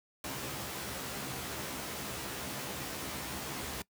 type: noise with comb filter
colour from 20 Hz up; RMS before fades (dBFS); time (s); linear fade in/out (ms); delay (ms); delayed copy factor
pink; -39; 0.24-3.82; 2; 15; +0.75
effects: noise-tail reverb RT60 0.1 s tail -22 dB re dry + high-pass 100 Hz 12 dB/octave